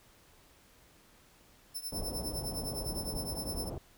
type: tone with tremolo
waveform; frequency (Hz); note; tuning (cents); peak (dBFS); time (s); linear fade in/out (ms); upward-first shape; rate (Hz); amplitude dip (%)
10% pulse; 5300; E8; +9; -29; 1.74-3.7; 20; triangle; 9.8; 90
type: low-pass noise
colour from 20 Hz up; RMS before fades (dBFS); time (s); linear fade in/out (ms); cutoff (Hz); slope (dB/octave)
pink; -39; 1.92-3.78; 2; 790; 24
effects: pink hiss -62 dBFS RMS until 3.97 s